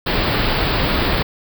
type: band-stop noise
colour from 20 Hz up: pink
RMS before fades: -18 dBFS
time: 0.06-1.23 s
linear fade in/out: 10 ms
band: 4900 to 16000 Hz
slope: 96 dB/octave
effects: none